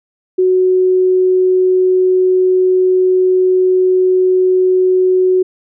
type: tone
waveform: sine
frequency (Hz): 370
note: F#4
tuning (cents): 0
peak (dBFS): -8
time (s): 0.38-5.43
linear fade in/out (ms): 10
effects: none